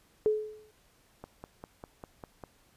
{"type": "tone with exponential decay", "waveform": "sine", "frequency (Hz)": 428.5, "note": "A4", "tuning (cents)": -46, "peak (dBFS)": -20, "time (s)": [0.26, 0.71], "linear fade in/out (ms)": 0, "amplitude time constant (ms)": 97}
{"type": "click train", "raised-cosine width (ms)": 1, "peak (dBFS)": -28, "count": 7, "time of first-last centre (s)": [1.24, 2.438], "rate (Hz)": 5.01}
{"effects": ["pink hiss -65 dBFS RMS until 2.76 s", "resampled to 32000 Hz"]}